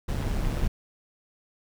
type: noise with amplitude modulation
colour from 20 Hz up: brown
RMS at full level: -24 dBFS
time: 0.08-0.68 s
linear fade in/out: 10 ms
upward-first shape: sine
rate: 139 Hz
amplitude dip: 55%
effects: none